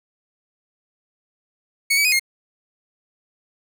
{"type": "tone with pitch steps", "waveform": "sawtooth", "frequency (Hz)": [2220, 2285, 2494, 2135], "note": ["C#7", "D7", "D#7", "C7"], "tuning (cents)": [2, -48, 3, 34], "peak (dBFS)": -12, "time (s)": [1.9, 2.196], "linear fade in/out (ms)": 10, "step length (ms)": 74, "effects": []}